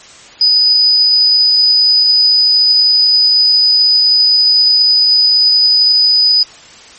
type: tone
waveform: sine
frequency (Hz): 4978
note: D#8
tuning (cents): 0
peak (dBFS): -6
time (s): 0.41-6.43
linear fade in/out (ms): 2
effects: white hiss -37 dBFS RMS until 6.98 s + MP3 32 kbps